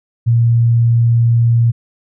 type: tone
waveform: sine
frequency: 117.1 Hz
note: A#2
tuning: 8 cents sharp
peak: -8 dBFS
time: 0.26-1.72 s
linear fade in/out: 20 ms
effects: none